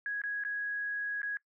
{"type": "tone with dropouts", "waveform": "sine", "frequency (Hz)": 1661, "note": "G#6", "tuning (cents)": 0, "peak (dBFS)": -32, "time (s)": [0.06, 1.37], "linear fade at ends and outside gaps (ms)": 1, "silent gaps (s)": [[0.217, 0.237], [0.437, 0.449], [1.218, 1.23]], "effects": ["noise-tail reverb RT60 0.1 s tail -21 dB re dry"]}